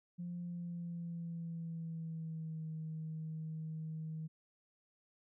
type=tone with pitch glide; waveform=sine; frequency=174.61 to 158.28 Hz; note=F3 to D#3; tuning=0 to +30 cents; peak=-39 dBFS; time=0.18-4.28 s; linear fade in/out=20 ms; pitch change=-170 cents; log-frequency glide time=0.41-2.68 s; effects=tanh soft clip ceiling -35 dBFS